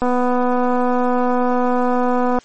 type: click train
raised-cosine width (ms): 1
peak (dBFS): -6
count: 588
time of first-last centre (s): 0.02-2.387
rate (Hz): 248
effects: white hiss -48 dBFS RMS until 2.44 s + MP3 32 kbps